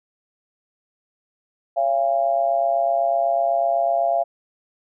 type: tone with amplitude modulation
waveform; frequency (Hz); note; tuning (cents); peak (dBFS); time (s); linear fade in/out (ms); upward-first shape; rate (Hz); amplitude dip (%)
sine; 683; F5; -39; -13; 1.76-4.24; 20; sine; 128; 85
effects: none